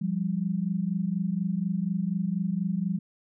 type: tone pair together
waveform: sine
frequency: 173.5 / 197.64 Hz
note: F3 / G3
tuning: -11 / +14 cents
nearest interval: major second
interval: 225 cents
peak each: -28 / -28 dBFS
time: 0.01-2.99 s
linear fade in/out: 10 ms
effects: none